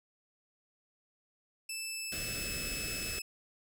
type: tone with pitch glide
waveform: 15% pulse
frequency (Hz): 2637 to 2604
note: E7 to E7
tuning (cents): 0 to -22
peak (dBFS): -30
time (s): 1.69-3.22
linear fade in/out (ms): 5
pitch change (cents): -22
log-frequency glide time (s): 1.87-2.54
type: band-stop noise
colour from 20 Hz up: pink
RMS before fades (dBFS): -41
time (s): 2.12-3.19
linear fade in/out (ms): 2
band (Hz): 650 to 1300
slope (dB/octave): 48
effects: none